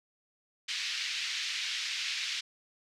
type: band-pass noise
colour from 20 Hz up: pink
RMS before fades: -35 dBFS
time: 0.68-2.41 s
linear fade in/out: 10 ms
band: 2100 to 5500 Hz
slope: 24 dB/octave
effects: none